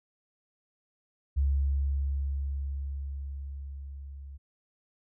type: tone with level ramp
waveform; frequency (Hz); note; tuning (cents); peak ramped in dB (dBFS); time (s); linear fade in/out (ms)
sine; 69.3; C#2; 0; -22 to -41; 1.36-4.38; 20
effects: none